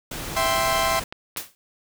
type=noise; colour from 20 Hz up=pink; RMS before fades=-32 dBFS; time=0.11-1.04 s; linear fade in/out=5 ms
type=chord; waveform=sawtooth; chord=C major; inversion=first; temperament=equal; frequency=659.3 / 784 / 1046.5 Hz; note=E5 / G5 / C6; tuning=0 / 0 / 0 cents; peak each=-20 / -23 / -20 dBFS; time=0.36-1 s; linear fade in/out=10 ms
type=click train; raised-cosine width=0.3 ms; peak=-18 dBFS; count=4; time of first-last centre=0.65-1.363 s; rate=4.21 Hz
type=noise with exponential decay; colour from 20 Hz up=white; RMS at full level=-26 dBFS; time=1.37-1.55 s; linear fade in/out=0 ms; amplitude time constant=38 ms
effects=none